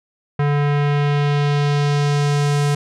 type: tone with low-pass filter sweep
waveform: square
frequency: 144.9 Hz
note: D3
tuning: 23 cents flat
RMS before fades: -17 dBFS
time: 0.39-2.75 s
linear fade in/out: 5 ms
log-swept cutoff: 1900 to 9200 Hz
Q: 1.1
effects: none